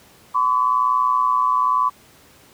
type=tone pair together; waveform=sine; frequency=1017 / 1137.9 Hz; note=C6 / C#6; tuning=-50 / +45 cents; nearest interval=major second; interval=195 cents; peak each=-18 dBFS; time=0.34-1.9 s; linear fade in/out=20 ms; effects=pink hiss -50 dBFS RMS until 2.53 s + high-pass 80 Hz 12 dB/octave